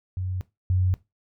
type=tone pair in turn; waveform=sine; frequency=92.5 / 92.07 Hz; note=F#2 / F#2; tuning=0 / -8 cents; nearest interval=unison; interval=8 cents; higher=first; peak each=-26 / -19 dBFS; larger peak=second; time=0.17-0.41 / 0.7-0.94 s; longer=neither; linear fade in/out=0 ms; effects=noise-tail reverb RT60 0.2 s tail -17 dB re dry